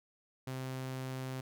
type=tone; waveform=sawtooth; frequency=130.5 Hz; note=C3; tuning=4 cents flat; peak=-34 dBFS; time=0.47-1.41 s; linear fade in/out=5 ms; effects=none